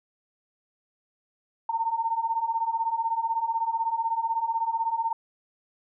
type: beating tone pair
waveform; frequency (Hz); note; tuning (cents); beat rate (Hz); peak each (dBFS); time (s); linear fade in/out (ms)
sine; 899 / 915; A5 / A#5; +37 / -32; 16; -29 / -26; 1.69-5.13; 5
effects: none